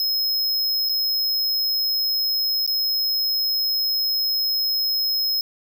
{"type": "tone with dropouts", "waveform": "square", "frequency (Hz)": 5140, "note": "E8", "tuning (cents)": -45, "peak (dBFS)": -20, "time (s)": [0, 5.41], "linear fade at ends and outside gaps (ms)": 1, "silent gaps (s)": [[0.889, 0.894], [2.664, 2.676]], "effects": []}